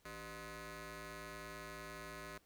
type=ring-modulated tone; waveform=10% pulse; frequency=220.6 Hz; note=A3; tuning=5 cents sharp; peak=-36 dBFS; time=0.05-2.38 s; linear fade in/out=5 ms; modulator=825 Hz; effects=pink hiss -72 dBFS RMS until 2.45 s